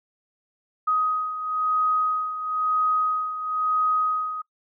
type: beating tone pair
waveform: sine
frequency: 1255 / 1256 Hz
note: D#6 / D#6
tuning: +15 / +16 cents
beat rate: 1 Hz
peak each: -22 / -28 dBFS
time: 0.87-4.42 s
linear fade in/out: 10 ms
effects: noise-tail reverb RT60 0.1 s tail -23 dB re dry